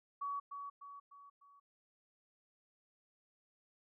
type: tone with echo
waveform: sine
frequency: 1130 Hz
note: C#6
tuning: 33 cents sharp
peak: -37 dBFS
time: 0.21-0.4 s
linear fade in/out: 10 ms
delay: 300 ms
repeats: 4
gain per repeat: -6 dB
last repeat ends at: 1.6 s
effects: none